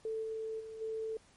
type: tone with level steps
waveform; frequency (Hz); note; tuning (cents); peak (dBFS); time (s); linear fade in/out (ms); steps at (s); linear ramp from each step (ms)
sine; 442.4; A4; +9; -34 / -36 / -43 / -35; 0.05-1.17; 2; 0.22 / 0.59 / 0.8; 20
effects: pink hiss -64 dBFS RMS until 1.36 s + MP3 48 kbps